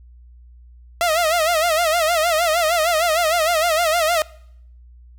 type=tone with vibrato; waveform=sawtooth; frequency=659.3 Hz; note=E5; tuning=in tune; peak=-12 dBFS; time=1.01-4.22 s; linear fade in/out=0 ms; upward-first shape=sine; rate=6.5 Hz; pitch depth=120 cents each way; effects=noise-tail reverb RT60 0.7 s tail -23 dB re dry + added 60 Hz sine -42 dBFS peak until 5.18 s

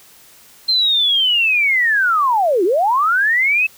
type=linear two-way sweep; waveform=sine; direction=down then up; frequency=4171 to 330.3 to 2629 Hz; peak=-12 dBFS; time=0.68-3.67 s; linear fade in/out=10 ms; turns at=2.64 s; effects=white hiss -46 dBFS RMS until 3.77 s

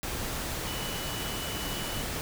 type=tone in noise; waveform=sine; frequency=2960 Hz; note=F#7; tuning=in tune; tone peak=-40 dBFS; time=0.67-2.02 s; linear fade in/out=0 ms; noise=pink; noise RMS=-34 dBFS; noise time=0.03-2.21 s; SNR=-9 dB; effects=none

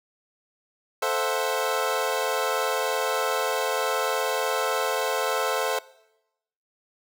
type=chord; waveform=25% pulse; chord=F# half-diminished seventh; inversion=first; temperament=equal; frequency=440 / 523.3 / 659.3 / 740 Hz; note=A4 / C5 / E5 / F#5; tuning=0 / 0 / 0 / 0 cents; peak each=-25 / -24 / -26 / -28 dBFS; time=1.02-5.79 s; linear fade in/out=5 ms; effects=noise-tail reverb RT60 0.9 s tail -21 dB re dry

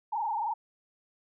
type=tone with frequency modulation; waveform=sine; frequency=880 Hz; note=A5; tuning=in tune; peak=-28 dBFS; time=0.12-0.54 s; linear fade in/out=10 ms; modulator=22.6 Hz; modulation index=2.7; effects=none

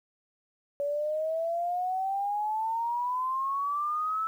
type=exponential sweep; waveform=sine; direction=up; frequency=567 to 1318.5 Hz; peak=-27 dBFS; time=0.8-4.27 s; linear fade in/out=0 ms; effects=10-bit

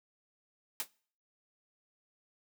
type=noise with exponential decay; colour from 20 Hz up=white; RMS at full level=-30 dBFS; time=0.8-0.88 s; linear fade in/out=1 ms; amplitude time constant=17 ms; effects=noise-tail reverb RT60 0.5 s tail -24 dB re dry + high-pass 200 Hz 12 dB/octave

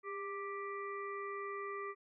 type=harmonic tone with a mistuned harmonic; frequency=392.4 Hz; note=G4; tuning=2 cents sharp; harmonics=1 / 3 / 5 / 6; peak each=-43 / -43 / -48 / -55 dBFS; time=0.03-1.95 s; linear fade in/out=50 ms; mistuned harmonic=1; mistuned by=+39 cents; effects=none

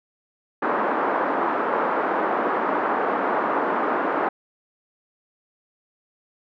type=band-pass noise; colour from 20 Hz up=white; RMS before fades=-23 dBFS; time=0.62-4.29 s; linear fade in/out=5 ms; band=250 to 1300 Hz; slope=24 dB/octave; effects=none

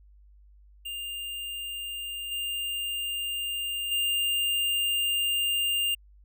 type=tone with level steps; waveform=square; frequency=2803 Hz; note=F7; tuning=6 cents sharp; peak=-34 / -30 / -25 dBFS; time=0.85-5.95 s; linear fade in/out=10 ms; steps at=2.31 / 3.91 s; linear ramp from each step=10 ms; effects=added 50 Hz sine -52 dBFS peak until 6.24 s

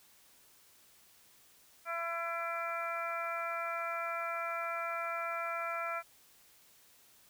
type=harmonic tone; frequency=336.6 Hz; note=E4; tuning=36 cents sharp; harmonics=2 / 3 / 4 / 5 / 6 / 7; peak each=-40 / -47 / -37 / -48 / -48 / -42 dBFS; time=1.85-6.03 s; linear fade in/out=50 ms; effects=white hiss -63 dBFS RMS until 7.29 s

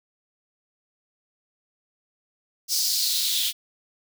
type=noise with high-pass filter sweep; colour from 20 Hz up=white; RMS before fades=-24 dBFS; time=2.68-3.53 s; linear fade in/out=50 ms; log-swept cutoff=5300 to 3300 Hz; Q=4.3; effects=none

